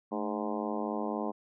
harmonic tone with a mistuned harmonic, 103.83 Hz, G#2, in tune, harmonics 2 / 3 / 4 / 5 / 6 / 7 / 8 / 9 / 10, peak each -36 / -38 / -39 / -40 / -41 / -41 / -42 / -43 / -43 dBFS, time 0.11-1.32 s, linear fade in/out 20 ms, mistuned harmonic 2, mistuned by +83 cents, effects none

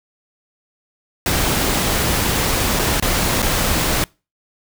pink noise with dropouts, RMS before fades -18 dBFS, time 1.26-4.04 s, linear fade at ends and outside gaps 1 ms, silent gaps 2.791-2.794 / 2.999-3.024 / 3.42-3.426 s, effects noise-tail reverb RT60 0.3 s tail -26 dB re dry

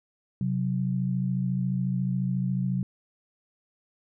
sine tone pair together, 130.89 / 185 Hz, C3 / F#3, +1 / 0 cents, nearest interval tritone, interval 599 cents, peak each -27 dBFS, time 0.41-2.83 s, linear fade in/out 2 ms, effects none

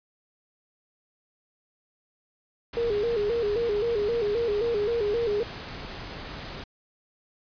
pink noise, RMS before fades -38 dBFS, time 2.73-6.64 s, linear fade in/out 5 ms
sine tone with vibrato, 440 Hz, A4, in tune, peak -23 dBFS, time 2.77-5.43 s, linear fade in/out 0 ms, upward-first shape square, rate 3.8 Hz, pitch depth 110 cents each way
effects resampled to 11025 Hz

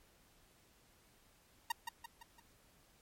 sawtooth tone with echo, 932.3 Hz, A#5, in tune, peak -29 dBFS, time 1.7-1.72 s, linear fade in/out 5 ms, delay 170 ms, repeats 4, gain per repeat -6 dB, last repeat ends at 2.4 s, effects pink hiss -68 dBFS RMS until 3.01 s + MP3 64 kbps

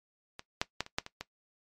clicks, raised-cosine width 0.2 ms, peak -24 / -10 / -13 / -28 / -11 / -24 / -20 dBFS, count 7, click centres 0.394 / 0.615 / 0.806 / 0.864 / 0.985 / 1.064 / 1.21 s, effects noise-tail reverb RT60 0.1 s tail -17 dB re dry + MP3 96 kbps

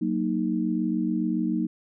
sine chord, D# minor, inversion first, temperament equal with one note detuned, 186.07 / 233.1 / 311.1 Hz, F#3 / A#3 / D#4, +10 / 0 / 0 cents, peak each -28 / -27 / -27 dBFS, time 0.01-1.67 s, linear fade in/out 10 ms, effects none

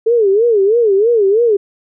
sine tone with vibrato, 430 Hz, A4, 40 cents flat, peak -8 dBFS, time 0.06-1.57 s, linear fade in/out 10 ms, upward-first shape sine, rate 3.1 Hz, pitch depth 190 cents each way, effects none

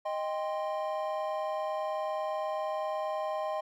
triangle chord, C minor, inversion first, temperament equal with one note detuned, 622.3 / 792.6 / 1046.5 Hz, Eb5 / G5 / C6, 0 / +19 / 0 cents, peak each -31 / -35 / -36 dBFS, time 0.05-3.61 s, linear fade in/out 10 ms, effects none

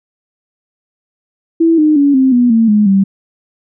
sine tone with pitch steps, 329.6 / 305.8 / 283.6 / 263.1 / 244.1 / 226.4 / 210 / 194.85 Hz, E4 / D#4 / C#4 / C4 / B3 / A3 / G#3 / G3, 0 / -30 / +40 / +10 / -20 / +50 / +19 / -10 cents, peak -6 dBFS, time 1.6-3.04 s, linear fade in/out 10 ms, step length 180 ms, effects none

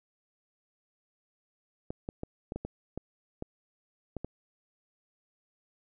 clicks, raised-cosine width 2 ms, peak -22 dBFS, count 10, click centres 1.905 / 2.089 / 2.234 / 2.521 / 2.56 / 2.65 / 2.976 / 3.424 / 4.167 / 4.246 s, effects none

